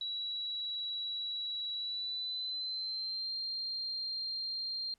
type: tone with pitch glide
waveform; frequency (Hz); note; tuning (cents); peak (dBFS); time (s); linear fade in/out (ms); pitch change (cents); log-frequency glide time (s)
sine; 3907 to 4187; B7 to C8; -19 to 0; -35; 0.01-4.94; 2; +119; 1.73-3.34
effects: pink hiss -75 dBFS RMS until 4.98 s + low-pass 11000 Hz 12 dB/octave